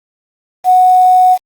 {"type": "tone with quantisation", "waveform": "sine", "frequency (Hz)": 736, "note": "F#5", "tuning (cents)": -9, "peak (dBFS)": -4, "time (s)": [0.64, 1.38], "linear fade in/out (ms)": 50, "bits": 5, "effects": ["Opus 32 kbps"]}